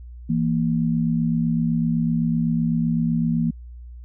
sine tone pair together, 164.81 / 232.7 Hz, E3 / A#3, 0 / -3 cents, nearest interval tritone, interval 597 cents, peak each -21 dBFS, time 0.29-3.51 s, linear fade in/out 10 ms, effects added 60 Hz sine -36 dBFS peak until 4.04 s

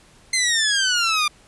15% pulse exponential sweep, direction down, 2093 to 1188 Hz, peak -11 dBFS, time 0.33-1.28 s, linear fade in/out 5 ms, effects pink hiss -52 dBFS RMS until 1.47 s + resampled to 24000 Hz

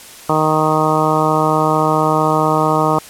harmonic tone, 155.56 Hz, D#3, in tune, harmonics 1 / 2 / 3 / 4 / 5 / 6 / 7 / 8, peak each -20 / -20 / -20 / -20 / -20 / -20 / -20 / -20 dBFS, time 0.29-2.99 s, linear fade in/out 5 ms, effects white hiss -37 dBFS RMS until 3.09 s + low-pass 12000 Hz 12 dB/octave

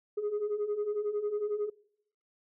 sine beating tone pair, 408.7 / 419.7 Hz, G#4 / G#4, -28 / +18 cents, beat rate 11 Hz, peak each -35 / -29 dBFS, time 0.17-1.7 s, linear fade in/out 10 ms, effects noise-tail reverb RT60 0.7 s tail -23 dB re dry + tanh soft clip ceiling -26 dBFS

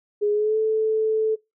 sine tone with pitch glide, 415.3 to 437.5 Hz, G#4 to A4, 0 to -10 cents, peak -18 dBFS, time 0.21-1.36 s, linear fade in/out 20 ms, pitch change +90 cents, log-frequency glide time 0.32-0.57 s, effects noise-tail reverb RT60 0.2 s tail -22 dB re dry

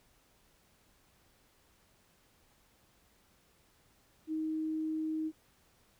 sine tone, 314.5 Hz, D#4, 19 cents sharp, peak -32 dBFS, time 4.27-5.32 s, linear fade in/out 50 ms, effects pink hiss -68 dBFS RMS until 5.99 s

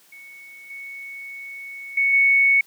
sine tone with level steps, 2217 Hz, C#7, in tune, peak -40 / -33 / -16 / -13 dBFS, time 0.12-2.61 s, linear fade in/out 5 ms, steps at 0.7 / 1.97 / 2.13 s, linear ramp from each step 5 ms, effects white hiss -55 dBFS RMS until 2.66 s + high-pass 150 Hz 12 dB/octave

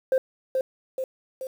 sine tone with echo, 523.3 Hz, C5, in tune, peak -15 dBFS, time 0.12-0.18 s, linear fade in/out 2 ms, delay 430 ms, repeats 3, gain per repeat -5 dB, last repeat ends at 1.47 s, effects tanh soft clip ceiling -16 dBFS + 8-bit

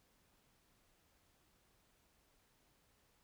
silence, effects pink hiss -74 dBFS RMS until 3.23 s

